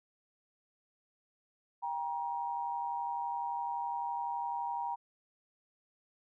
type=tone pair together; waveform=sine; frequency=794.2 / 946 Hz; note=G5 / A#5; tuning=+22 / +25 cents; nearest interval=minor third; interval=303 cents; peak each=-38 / -35 dBFS; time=1.82-4.96 s; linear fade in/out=20 ms; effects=none